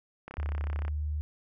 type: click train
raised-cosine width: 0.5 ms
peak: -26 dBFS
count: 21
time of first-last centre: 0.28-0.881 s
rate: 33.3 Hz
type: tone with pitch glide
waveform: sine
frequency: 74 to 75.21 Hz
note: D2 to D2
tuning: +14 to +42 cents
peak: -29 dBFS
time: 0.38-1.21 s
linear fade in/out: 0 ms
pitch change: +28 cents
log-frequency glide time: 0.63-1.04 s
effects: none